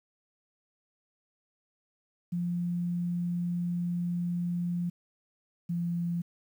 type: tone pair in turn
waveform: sine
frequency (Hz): 174.61 / 171.91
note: F3 / F3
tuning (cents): 0 / -27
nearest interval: unison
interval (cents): 27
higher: first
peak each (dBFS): -28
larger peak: neither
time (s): 2.32-4.9 / 5.69-6.22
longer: first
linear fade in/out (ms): 10
effects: 10-bit